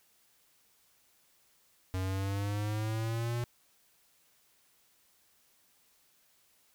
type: exponential sweep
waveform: square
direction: up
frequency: 92.5 to 120.7 Hz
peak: -32 dBFS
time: 1.94-3.44 s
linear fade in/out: 0 ms
effects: white hiss -68 dBFS RMS until 6.74 s